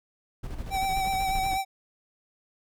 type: noise with tremolo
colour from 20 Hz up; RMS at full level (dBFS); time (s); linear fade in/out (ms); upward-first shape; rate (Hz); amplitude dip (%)
brown; -33; 0.43-1.58; 10; square; 13; 50
type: tone with vibrato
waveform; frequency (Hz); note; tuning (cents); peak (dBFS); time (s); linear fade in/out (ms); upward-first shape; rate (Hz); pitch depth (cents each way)
square; 769; G5; -33; -26; 0.7-1.65; 50; sine; 8.1; 27
effects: none